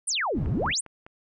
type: exponential two-way sweep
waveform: sine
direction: down then up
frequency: 10180 to 66.8 to 10180 Hz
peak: -24 dBFS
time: 0.07-0.81 s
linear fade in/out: 10 ms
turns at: 0.48 s
type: low-pass noise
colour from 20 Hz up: white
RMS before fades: -32 dBFS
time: 0.33-0.74 s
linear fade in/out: 50 ms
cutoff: 190 Hz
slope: 12 dB/octave
type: click train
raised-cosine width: 0.5 ms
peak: -29 dBFS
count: 4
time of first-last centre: 0.46-1.065 s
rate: 4.96 Hz
effects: none